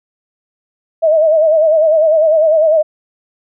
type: tone with vibrato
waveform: sine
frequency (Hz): 631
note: D#5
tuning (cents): +24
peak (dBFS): -7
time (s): 1.02-2.83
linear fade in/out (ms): 20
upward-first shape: sine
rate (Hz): 10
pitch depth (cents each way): 77
effects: none